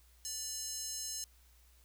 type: tone with high-pass filter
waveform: square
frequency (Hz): 587.3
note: D5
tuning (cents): 0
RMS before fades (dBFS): -41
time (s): 0.25-1.24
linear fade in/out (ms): 0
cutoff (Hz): 6100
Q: 2.8
effects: added 60 Hz sine -62 dBFS peak until 1.84 s + white hiss -68 dBFS RMS until 1.84 s